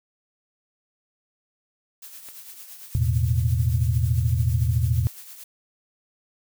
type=noise with tremolo; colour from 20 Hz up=blue; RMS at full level=-40 dBFS; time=2.02-5.44 s; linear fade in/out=5 ms; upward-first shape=triangle; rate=8.9 Hz; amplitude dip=55%
type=click; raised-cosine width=0.3 ms; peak=-28 dBFS; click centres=2.287 s
type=chord; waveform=sine; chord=E suspended fourth; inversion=none; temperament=just; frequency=82.41 / 109.88 / 123.61 Hz; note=E2 / A2 / B2; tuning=0 / -2 / +2 cents; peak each=-23 dBFS; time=2.95-5.07 s; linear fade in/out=0 ms
effects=none